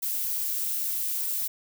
violet noise, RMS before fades -29 dBFS, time 0.02-1.48 s, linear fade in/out 10 ms, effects none

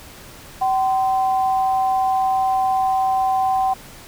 sine tone pair together, 764 / 1034.5 Hz, G5 / C6, -45 / -20 cents, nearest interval perfect fourth, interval 525 cents, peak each -16 / -26 dBFS, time 0.61-3.74 s, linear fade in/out 10 ms, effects pink hiss -41 dBFS RMS until 4.07 s

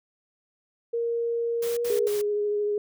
sine tone with pitch glide, 467.1 to 476.1 Hz, A#4 to A#4, +3 to +37 cents, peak -24 dBFS, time 0.93-2.08 s, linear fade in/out 10 ms, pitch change +34 cents, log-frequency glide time 1.63-1.85 s
white noise bursts, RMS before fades -38 dBFS, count 3, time 1.62-2.216 s, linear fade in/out 5 ms, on 150 ms, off 73 ms
sine tone with vibrato, 414.9 Hz, G#4, 2 cents flat, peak -23 dBFS, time 1.9-2.78 s, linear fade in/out 2 ms, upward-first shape triangle, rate 13 Hz, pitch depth 16 cents each way
effects none

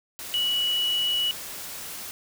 sine tone in noise, 2936 Hz, F#7, 14 cents flat, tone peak -22 dBFS, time 0.34-1.31 s, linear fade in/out 0 ms, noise white, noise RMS -37 dBFS, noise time 0.19-2.11 s, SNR +12 dB, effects none

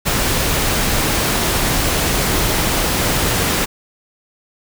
pink noise, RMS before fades -17 dBFS, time 0.05-3.66 s, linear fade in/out 20 ms, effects none

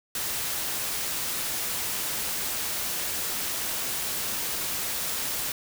white noise, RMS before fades -30 dBFS, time 0.15-5.52 s, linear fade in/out 2 ms, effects none

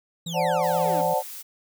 30% pulse exponential sweep, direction down, 3968 to 257.4 Hz, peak -30 dBFS, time 0.26-1.02 s, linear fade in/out 10 ms
triangle tone with tremolo, 167.8 Hz, E3, 31 cents sharp, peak -28 dBFS, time 0.26-1.14 s, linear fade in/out 5 ms, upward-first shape sine, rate 2 Hz, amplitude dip 30%
sine chord, D dominant seventh, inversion third, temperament equal, 523.3 / 587.3 / 740 / 880 Hz, C5 / D5 / F#5 / A5, 0 / 0 / 0 / 0 cents, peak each -26 dBFS, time 0.33-1.23 s, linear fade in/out 50 ms
blue noise, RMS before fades -38 dBFS, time 0.62-1.43 s, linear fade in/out 20 ms
effects none

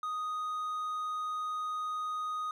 triangle tone, 1244.5 Hz, D#6, in tune, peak -31 dBFS, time 0.03-2.51 s, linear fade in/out 2 ms, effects none

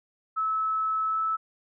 sine tone with pitch glide, 1300 to 1308.3 Hz, E6 to E6, -24 to -13 cents, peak -24 dBFS, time 0.36-1.37 s, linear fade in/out 20 ms, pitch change +11 cents, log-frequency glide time 1.06-1.19 s, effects none

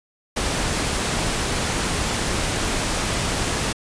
pink noise, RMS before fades -23 dBFS, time 0.36-3.73 s, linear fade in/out 10 ms, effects resampled to 22050 Hz

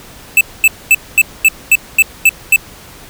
square tone bursts, 2631 Hz, E7, 4 cents flat, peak -4 dBFS, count 9, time 0.37-2.561 s, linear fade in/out 2 ms, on 39 ms, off 230 ms, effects pink hiss -36 dBFS RMS until 3.09 s

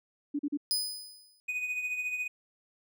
sine tone bursts, 289.5 Hz, D4, 25 cents flat, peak -28 dBFS, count 3, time 0.34-0.574 s, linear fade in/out 10 ms, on 52 ms, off 39 ms
sawtooth tone with exponential decay, 5000 Hz, D#8, 8 cents sharp, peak -22 dBFS, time 0.71-1.4 s, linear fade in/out 0 ms, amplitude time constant 150 ms
triangle tone with tremolo, 2489 Hz, D#7, in tune, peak -27 dBFS, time 1.48-2.28 s, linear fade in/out 10 ms, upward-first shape triangle, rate 14 Hz, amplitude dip 60%
effects none

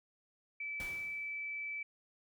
sine tone, 2311 Hz, D7, 28 cents flat, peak -38 dBFS, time 0.6-1.83 s, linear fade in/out 5 ms
pink noise with exponential decay, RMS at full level -46 dBFS, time 0.8-1.45 s, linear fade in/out 0 ms, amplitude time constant 140 ms
effects none

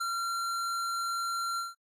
square tone with ADSR envelope, 1371 Hz, F6, 32 cents flat, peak -29 dBFS, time 0-1.75 s, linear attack 14 ms, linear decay 4 ms, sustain -2 dB, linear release 170 ms, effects AAC 32 kbps

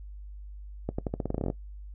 accelerating click train, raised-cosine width 2 ms, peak -16 dBFS, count 14, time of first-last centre 0.89-1.501 s, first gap 95 ms, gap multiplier 0.87, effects noise-tail reverb RT60 0.1 s tail -18 dB re dry + added 50 Hz sine -40 dBFS peak until 1.94 s

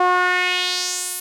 sawtooth tone with band-pass filter sweep, 361.7 Hz, F#4, 39 cents flat, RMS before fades -20 dBFS, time 0-1.2 s, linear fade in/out 5 ms, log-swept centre 870 to 12000 Hz, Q 2.4, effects none

